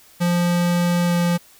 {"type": "tone with pitch glide", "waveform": "square", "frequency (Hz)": [174.61, 173.6], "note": ["F3", "F3"], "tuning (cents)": [0, -10], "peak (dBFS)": -17, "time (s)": [0.2, 1.38], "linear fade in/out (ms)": 20, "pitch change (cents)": -10, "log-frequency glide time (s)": [1.06, 1.13], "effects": ["white hiss -50 dBFS RMS until 1.59 s"]}